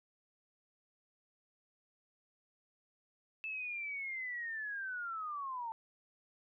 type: linear sweep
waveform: sine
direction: down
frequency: 2637 to 888 Hz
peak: -38 dBFS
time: 3.44-5.72 s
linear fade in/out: 0 ms
effects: none